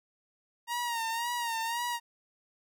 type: tone with vibrato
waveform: sawtooth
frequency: 934 Hz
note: A#5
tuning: 3 cents sharp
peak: -27 dBFS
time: 0.67-2 s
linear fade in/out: 50 ms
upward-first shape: sine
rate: 1.9 Hz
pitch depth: 62 cents each way
effects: none